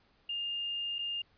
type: tone with dropouts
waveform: sine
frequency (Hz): 2816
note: F7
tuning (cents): +14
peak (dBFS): -33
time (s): 0.29-1.22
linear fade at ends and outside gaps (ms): 5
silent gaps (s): 0.985-0.989
effects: pink hiss -68 dBFS RMS until 1.37 s + resampled to 11025 Hz